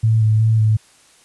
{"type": "tone with vibrato", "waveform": "sine", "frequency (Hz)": 110, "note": "A2", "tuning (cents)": 0, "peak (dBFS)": -11, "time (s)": [0.03, 0.77], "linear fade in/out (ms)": 10, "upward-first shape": "square", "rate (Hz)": 2.7, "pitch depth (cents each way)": 20, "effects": ["white hiss -51 dBFS RMS until 1.24 s", "resampled to 24000 Hz"]}